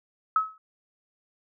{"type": "tone with exponential decay", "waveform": "sine", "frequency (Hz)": 1287, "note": "E6", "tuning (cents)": -42, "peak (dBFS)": -16, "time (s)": [0.36, 0.58], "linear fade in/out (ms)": 2, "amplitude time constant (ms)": 46, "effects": []}